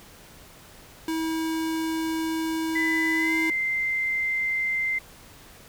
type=tone; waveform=square; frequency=322.1 Hz; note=E4; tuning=40 cents flat; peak=-26 dBFS; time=1.08-3.5 s; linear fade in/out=2 ms
type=tone with pitch glide; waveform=sine; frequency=2000 to 2083 Hz; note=B6 to C7; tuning=+21 to -8 cents; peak=-23 dBFS; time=2.75-4.99 s; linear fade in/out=10 ms; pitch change=+71 cents; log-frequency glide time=3.16-3.35 s
effects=pink hiss -49 dBFS RMS until 5.68 s